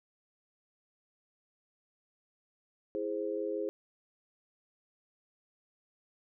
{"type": "chord", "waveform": "sine", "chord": "E augmented", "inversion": "none", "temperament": "equal", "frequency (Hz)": [329.6, 415.3, 523.3], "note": ["E4", "G#4", "B#4"], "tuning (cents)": [0, 0, 0], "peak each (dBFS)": [-38, -35, -37], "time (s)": [2.95, 3.69], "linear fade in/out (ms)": 0, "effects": []}